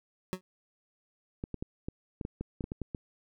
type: tone with exponential decay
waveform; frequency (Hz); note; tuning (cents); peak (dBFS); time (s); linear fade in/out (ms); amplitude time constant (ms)
25% pulse; 185; F#3; 0; -24; 0.33-0.41; 0; 17
type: clicks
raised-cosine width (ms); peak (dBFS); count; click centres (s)
3; -22; 12; 1.439 / 1.543 / 1.625 / 1.885 / 2.212 / 2.251 / 2.41 / 2.608 / 2.641 / 2.719 / 2.817 / 2.948
effects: none